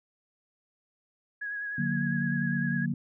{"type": "tone with vibrato", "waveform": "sine", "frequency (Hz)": 1661.2, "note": "G#6", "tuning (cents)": 0, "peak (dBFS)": -32, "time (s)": [1.41, 2.86], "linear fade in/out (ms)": 10, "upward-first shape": "sine", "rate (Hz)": 9.9, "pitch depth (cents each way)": 30}
{"type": "chord", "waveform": "sine", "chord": "D augmented", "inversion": "none", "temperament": "equal with one note detuned", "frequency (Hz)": [146.83, 181.29, 233.1], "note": ["D3", "F#3", "A#3"], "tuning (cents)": [0, -35, 0], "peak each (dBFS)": -31, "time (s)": [1.78, 2.94], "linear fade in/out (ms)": 5}
{"effects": []}